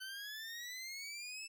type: exponential sweep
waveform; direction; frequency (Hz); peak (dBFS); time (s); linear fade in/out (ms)
20% pulse; up; 1515 to 2649; -39; 0-1.48; 20
effects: none